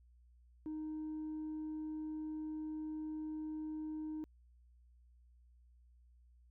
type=tone with tanh clipping; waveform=triangle; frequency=309.8 Hz; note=D#4; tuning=7 cents flat; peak=-40 dBFS; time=0.66-4.24 s; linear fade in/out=0 ms; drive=6 dB; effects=added 60 Hz sine -62 dBFS peak until 6.5 s